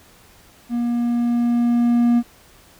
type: tone with level ramp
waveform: triangle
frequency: 238.2 Hz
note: A#3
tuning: 38 cents sharp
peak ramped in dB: -17 to -10 dBFS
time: 0.69-2.23 s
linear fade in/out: 50 ms
effects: pink hiss -50 dBFS RMS until 2.79 s